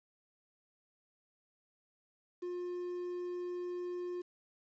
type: tone with quantisation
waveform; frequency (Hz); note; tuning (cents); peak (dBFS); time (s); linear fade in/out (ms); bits
triangle; 355.7; F4; +32; -35; 2.42-4.22; 10; 10
effects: resampled to 16000 Hz